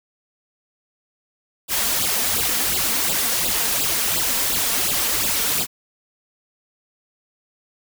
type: noise with flanger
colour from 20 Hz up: white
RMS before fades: -21 dBFS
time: 1.68-5.67 s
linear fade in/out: 50 ms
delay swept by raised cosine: 0.24 to 4.44 ms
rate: 2.8 Hz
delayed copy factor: +0.85
effects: none